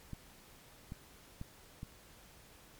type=clicks; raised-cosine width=5 ms; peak=-30 dBFS; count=4; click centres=0.133 / 0.921 / 1.414 / 1.831 s; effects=pink hiss -59 dBFS RMS until 2.79 s + MP3 96 kbps